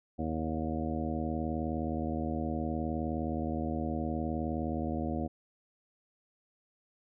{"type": "harmonic tone with a mistuned harmonic", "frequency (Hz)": 79.3, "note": "D#2", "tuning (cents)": 33, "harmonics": [1, 2, 3, 4, 5, 6, 7, 8, 9], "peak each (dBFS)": [-37, -40, -35, -38, -46, -45, -42, -50, -41], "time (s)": [0.18, 5.28], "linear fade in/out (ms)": 20, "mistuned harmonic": 8, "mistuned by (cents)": -32, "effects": []}